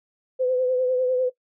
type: tone with vibrato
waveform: sine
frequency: 508 Hz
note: B4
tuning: 49 cents sharp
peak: -19 dBFS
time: 0.39-1.3 s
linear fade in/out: 20 ms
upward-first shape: triangle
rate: 10 Hz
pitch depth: 43 cents each way
effects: noise-tail reverb RT60 0.1 s tail -18 dB re dry

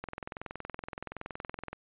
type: click train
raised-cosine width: 0.5 ms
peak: -23 dBFS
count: 37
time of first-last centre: 0.04-1.73 s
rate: 21.3 Hz
effects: resampled to 8000 Hz

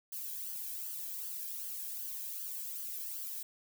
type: noise with flanger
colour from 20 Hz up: violet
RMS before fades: -41 dBFS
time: 0.12-3.43 s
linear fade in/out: 5 ms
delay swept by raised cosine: 0.64 to 1.26 ms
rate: 2.6 Hz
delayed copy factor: +0.65
effects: none

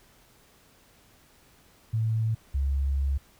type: tone pair in turn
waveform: sine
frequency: 111.4 / 68.75 Hz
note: A2 / C#2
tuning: +22 / -14 cents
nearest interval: minor sixth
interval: 836 cents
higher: first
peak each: -23 dBFS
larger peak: neither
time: 1.93-2.35 / 2.54-3.18 s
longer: second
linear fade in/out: 10 ms
effects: pink hiss -59 dBFS RMS until 3.39 s

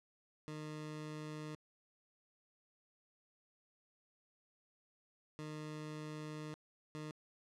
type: tone bursts at uneven times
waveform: 20% pulse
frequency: 153.1 Hz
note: D#3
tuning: 28 cents flat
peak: -39 dBFS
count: 3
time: 0.48-1.55 / 5.39-6.54 / 6.95-7.11 s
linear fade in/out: 0 ms
effects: low-pass 8000 Hz 12 dB/octave

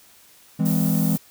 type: chord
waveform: triangle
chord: E augmented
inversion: none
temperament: just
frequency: 164.81 / 206 / 257.5 Hz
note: E3 / G#3 / B#3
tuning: 0 / -14 / -28 cents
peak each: -19 / -20 / -24 dBFS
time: 0.59-1.17 s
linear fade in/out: 10 ms
type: noise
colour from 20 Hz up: violet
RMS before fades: -30 dBFS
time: 0.65-1.18 s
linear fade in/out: 10 ms
effects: white hiss -52 dBFS RMS until 1.3 s

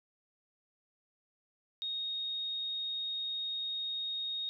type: tone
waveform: sine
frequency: 3729 Hz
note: A#7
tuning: in tune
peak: -34 dBFS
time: 1.82-4.49 s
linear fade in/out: 0 ms
effects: none

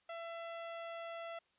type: tone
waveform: sawtooth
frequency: 670 Hz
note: E5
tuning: 28 cents sharp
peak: -39 dBFS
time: 0.09-1.39 s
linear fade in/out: 5 ms
effects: white hiss -75 dBFS RMS until 1.58 s + resampled to 8000 Hz

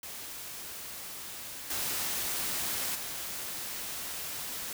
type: noise with level steps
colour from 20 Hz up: white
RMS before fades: -42 / -33 / -38 dBFS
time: 0.03-4.73 s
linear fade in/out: 2 ms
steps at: 1.7 / 2.95 s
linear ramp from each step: 5 ms
effects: none

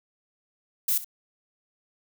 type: noise with echo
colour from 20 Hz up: violet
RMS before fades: -24 dBFS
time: 0.88-0.98 s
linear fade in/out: 5 ms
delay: 66 ms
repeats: 1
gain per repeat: -15 dB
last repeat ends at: 1.046 s
effects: none

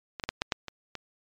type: clicks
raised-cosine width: 0.2 ms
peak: -19 / -12 / -9 / -9 / -9 / -19 / -19 dBFS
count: 7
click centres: 0.198 / 0.238 / 0.29 / 0.419 / 0.522 / 0.683 / 0.953 s
effects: low-pass 6000 Hz 12 dB/octave + MP3 96 kbps

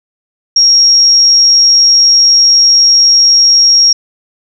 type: tone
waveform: sine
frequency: 5588 Hz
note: F8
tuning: in tune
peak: -3 dBFS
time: 0.56-3.93 s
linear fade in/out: 5 ms
effects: none

